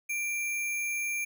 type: tone with sample-and-hold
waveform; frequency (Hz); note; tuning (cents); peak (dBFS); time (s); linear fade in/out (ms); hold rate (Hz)
sine; 2362; D7; +9; -29; 0.09-1.25; 10; 8820
effects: none